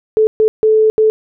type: tone bursts at uneven times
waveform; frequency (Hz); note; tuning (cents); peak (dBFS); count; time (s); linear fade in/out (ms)
sine; 435.5; A4; -18; -7; 4; 0.17-0.27 / 0.4-0.48 / 0.63-0.9 / 0.98-1.1; 0
effects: none